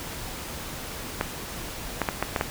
clicks, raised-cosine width 0.5 ms, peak -8 dBFS, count 6, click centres 1.211 / 2.017 / 2.088 / 2.226 / 2.362 / 2.411 s, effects pink hiss -36 dBFS RMS until 2.5 s

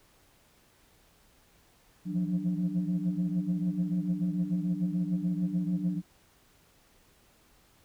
sine tone cluster, 165.4 / 175.1 / 181.9 / 294.9 Hz, E3 / F3 / F#3 / D4, +6 / +5 / -29 / +7 cents, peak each -37 / -31 / -29 / -36 dBFS, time 2.05-6.02 s, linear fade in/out 50 ms, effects tanh soft clip ceiling -20 dBFS + pink hiss -63 dBFS RMS until 7.84 s

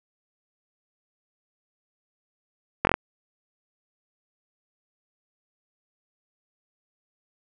slowing click train, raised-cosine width 0.5 ms, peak -4 dBFS, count 5, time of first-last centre 2.85-2.941 s, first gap 21 ms, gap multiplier 1.05, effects none

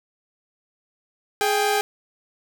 sawtooth tone pair together, 417.9 / 791 Hz, G#4 / G5, +11 / +15 cents, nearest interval major seventh, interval 1104 cents, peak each -18 dBFS, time 1.41-1.81 s, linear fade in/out 0 ms, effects none

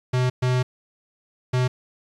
square tone bursts at uneven times, 126.5 Hz, B2, 42 cents sharp, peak -19 dBFS, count 3, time 0.13-0.3 / 0.42-0.63 / 1.53-1.68 s, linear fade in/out 10 ms, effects low-pass 6000 Hz 12 dB/octave + 9-bit

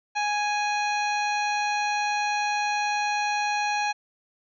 harmonic tone, 830.6 Hz, G#5, in tune, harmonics 1 / 2 / 3 / 4 / 5 / 7 / 8, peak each -25 / -32 / -30 / -44 / -36 / -41 / -47 dBFS, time 0.15-3.93 s, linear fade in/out 20 ms, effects none

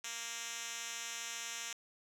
5% pulse tone with band-pass filter, 232.4 Hz, A#3, 5 cents flat, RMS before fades -43 dBFS, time 0.04-1.73 s, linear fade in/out 2 ms, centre 5500 Hz, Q 1.6, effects none

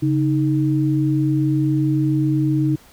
sine tone pair together, 138.58 / 311.1 Hz, C#3 / D#4, 0 / 0 cents, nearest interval octave + major second, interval 1400 cents, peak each -18 dBFS, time 0.02-2.76 s, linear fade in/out 10 ms, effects pink hiss -49 dBFS RMS until 2.92 s

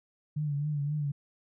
sine tone with vibrato, 146.83 Hz, D3, in tune, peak -28 dBFS, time 0.36-1.12 s, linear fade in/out 10 ms, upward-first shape triangle, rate 3.8 Hz, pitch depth 70 cents each way, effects none

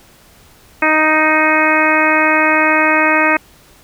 harmonic tone with a mistuned harmonic, 311.1 Hz, D#4, in tune, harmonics 1 / 2 / 3 / 4 / 5 / 6 / 7 / 8, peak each -18 / -18 / -18 / -18 / -18 / -18 / -18 / -18 dBFS, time 0.82-3.37 s, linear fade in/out 5 ms, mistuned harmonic 8, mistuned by +23 cents, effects pink hiss -46 dBFS RMS until 3.83 s

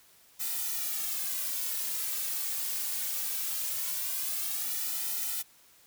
blue noise with flanger, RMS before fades -33 dBFS, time 0.39-5.43 s, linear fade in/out 20 ms, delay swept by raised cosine 1.8 to 3 ms, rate 0.21 Hz, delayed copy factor -0.95, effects white hiss -60 dBFS RMS until 5.86 s

